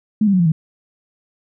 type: tone with pitch steps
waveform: sine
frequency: 214.1 / 198.61 / 184.24 / 170.92 / 158.55 Hz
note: A3 / G3 / F#3 / F3 / D#3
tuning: -47 / +23 / -7 / -37 / +33 cents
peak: -11 dBFS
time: 0.21-0.52 s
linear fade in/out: 5 ms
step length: 62 ms
effects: none